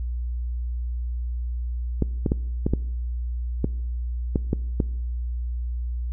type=clicks; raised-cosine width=3 ms; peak=-8 dBFS; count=9; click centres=2.023 / 2.262 / 2.319 / 2.665 / 2.736 / 3.644 / 4.358 / 4.531 / 4.802 s; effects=noise-tail reverb RT60 0.9 s tail -22 dB re dry + added 60 Hz sine -25 dBFS peak until 6.12 s